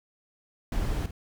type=noise with echo; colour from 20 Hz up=brown; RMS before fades=-28 dBFS; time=0.72-1.06 s; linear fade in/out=2 ms; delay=50 ms; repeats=1; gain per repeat=-11 dB; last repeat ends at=1.11 s; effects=none